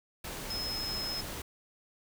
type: tone in noise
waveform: sine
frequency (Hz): 5160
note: E8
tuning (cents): -38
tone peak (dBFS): -34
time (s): 0.5-1.21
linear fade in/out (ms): 5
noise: pink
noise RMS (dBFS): -40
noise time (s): 0.24-1.42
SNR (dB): +3
effects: none

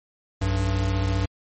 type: tone pair together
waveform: square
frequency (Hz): 61 / 96.83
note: B1 / G2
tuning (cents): -21 / -21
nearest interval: minor sixth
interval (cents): 800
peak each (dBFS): -27 / -23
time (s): 0.41-1.26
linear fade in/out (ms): 10
effects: MP3 32 kbps

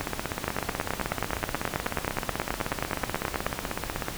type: two click trains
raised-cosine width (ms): 0.5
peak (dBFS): -10 / -13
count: 29 / 67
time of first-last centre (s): 0.48-3.465 / 0.01-4.084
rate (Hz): 9.38 / 16.2
effects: pink hiss -37 dBFS RMS until 4.17 s

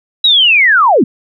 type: linear sweep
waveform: sine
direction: down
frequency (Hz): 3925 to 185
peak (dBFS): -5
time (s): 0.24-1.04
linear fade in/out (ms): 5
effects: none

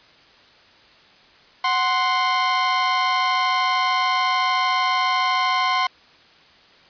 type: tone pair together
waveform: sawtooth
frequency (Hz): 740 / 1046.5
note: F#5 / C6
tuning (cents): 0 / 0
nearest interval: tritone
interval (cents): 600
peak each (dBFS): -20 / -15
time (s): 1.64-5.87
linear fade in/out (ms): 5
effects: white hiss -51 dBFS RMS until 6.89 s + resampled to 11025 Hz

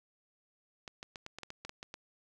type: clicks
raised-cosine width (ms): 0.2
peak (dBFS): -26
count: 11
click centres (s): 0.878 / 1.029 / 1.158 / 1.264 / 1.386 / 1.433 / 1.504 / 1.65 / 1.694 / 1.829 / 1.941
effects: none

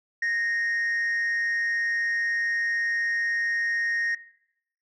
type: tone with frequency modulation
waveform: sine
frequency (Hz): 1858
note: A#6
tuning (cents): -6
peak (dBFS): -21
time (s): 0.22-4.15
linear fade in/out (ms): 5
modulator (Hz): 199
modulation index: 0.26
effects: noise-tail reverb RT60 0.7 s tail -18 dB re dry + tanh soft clip ceiling -22 dBFS

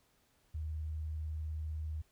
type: tone with vibrato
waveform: sine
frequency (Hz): 77.78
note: D#2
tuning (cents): 0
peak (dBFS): -36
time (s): 0.54-2.02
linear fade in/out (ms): 10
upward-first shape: sine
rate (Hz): 20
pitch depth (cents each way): 66
effects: pink hiss -72 dBFS RMS until 2.11 s

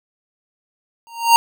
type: tone with exponential growth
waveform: square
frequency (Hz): 927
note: A#5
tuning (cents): -10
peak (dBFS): -5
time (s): 1.07-1.36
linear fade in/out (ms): 0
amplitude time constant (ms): 63
effects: none

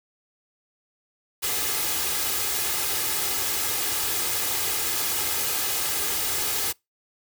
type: noise with comb filter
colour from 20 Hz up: white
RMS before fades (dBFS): -26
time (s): 1.42-6.73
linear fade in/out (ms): 20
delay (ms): 2.4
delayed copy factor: +0.55
effects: noise-tail reverb RT60 0.2 s tail -25 dB re dry + high-pass 60 Hz 12 dB/octave

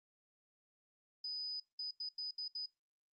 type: tone bursts at uneven times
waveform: sine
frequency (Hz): 4987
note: D#8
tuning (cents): +3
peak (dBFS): -39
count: 6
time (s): 1.24-1.6 / 1.79-1.91 / 2-2.09 / 2.18-2.31 / 2.38-2.48 / 2.55-2.66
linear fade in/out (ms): 5
effects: noise-tail reverb RT60 0.2 s tail -25 dB re dry + Opus 24 kbps

